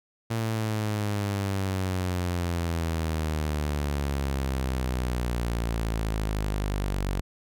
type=exponential sweep; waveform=sawtooth; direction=down; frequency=114.5 to 46.87 Hz; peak=-22 dBFS; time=0.3-7.21 s; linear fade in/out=10 ms; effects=none